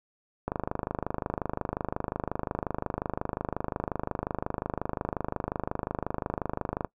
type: click train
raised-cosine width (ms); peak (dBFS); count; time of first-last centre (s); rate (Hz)
1; -15; 164; 0.48-6.847; 25.6
effects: noise-tail reverb RT60 0.1 s tail -21 dB re dry